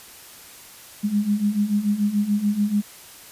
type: beating tone pair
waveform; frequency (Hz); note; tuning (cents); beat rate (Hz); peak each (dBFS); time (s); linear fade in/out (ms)
sine; 202.1 / 209; G#3 / G#3; -47 / +11; 6.9; -24 / -20; 1.03-2.82; 20
effects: white hiss -44 dBFS RMS until 3.31 s + resampled to 32000 Hz